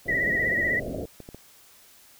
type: low-pass noise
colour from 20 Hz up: white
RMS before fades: -33 dBFS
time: 0.05-1.06 s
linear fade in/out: 20 ms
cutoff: 670 Hz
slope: 96 dB/octave
type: tone with vibrato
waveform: sine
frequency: 1932 Hz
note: B6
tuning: 39 cents flat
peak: -22 dBFS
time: 0.08-0.8 s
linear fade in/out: 10 ms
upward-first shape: sine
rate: 16 Hz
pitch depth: 58 cents each way
type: clicks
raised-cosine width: 2 ms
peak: -27 dBFS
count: 10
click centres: 0.278 / 0.351 / 0.443 / 0.517 / 0.825 / 0.948 / 1.053 / 1.203 / 1.289 / 1.346 s
effects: white hiss -54 dBFS RMS until 2.19 s